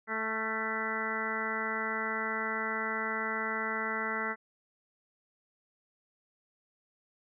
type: harmonic tone with a mistuned harmonic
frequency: 220 Hz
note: A3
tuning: in tune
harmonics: 1 / 2 / 3 / 4 / 5 / 6 / 7 / 8 / 9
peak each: -41 / -40 / -44 / -41 / -42 / -37 / -40 / -41 / -36 dBFS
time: 0.07-4.36 s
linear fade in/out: 50 ms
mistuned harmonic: 6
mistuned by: +34 cents
effects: none

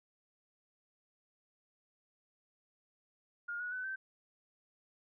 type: tone with pitch steps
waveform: sine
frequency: 1419 / 1461.4 / 1505.1 / 1550.1 Hz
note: F6 / F#6 / F#6 / G6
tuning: +27 / -22 / +29 / -20 cents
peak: -37 dBFS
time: 3.48-3.96 s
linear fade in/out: 10 ms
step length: 120 ms
effects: none

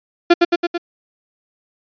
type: tone with echo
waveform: 35% pulse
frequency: 345.1 Hz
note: F4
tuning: 21 cents flat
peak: -4 dBFS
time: 0.3-0.34 s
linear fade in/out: 10 ms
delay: 110 ms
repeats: 4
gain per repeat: -3 dB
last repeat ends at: 0.78 s
effects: resampled to 11025 Hz

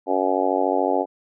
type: harmonic tone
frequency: 93.8 Hz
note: F#2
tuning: 24 cents sharp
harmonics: 3 / 4 / 5 / 6 / 7 / 8 / 9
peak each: -26 / -26 / -26 / -26 / -26 / -26 / -26 dBFS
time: 0.06-1.06 s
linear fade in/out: 50 ms
effects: none

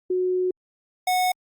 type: tone pair in turn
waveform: sine / square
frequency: 366.5 / 733 Hz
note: F#4 / F#5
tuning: -16 / -16 cents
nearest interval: octave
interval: 1200 cents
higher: second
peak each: -20 dBFS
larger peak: neither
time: 0.1-0.51 / 1.07-1.32 s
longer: first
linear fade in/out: 5 ms
effects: Opus 48 kbps

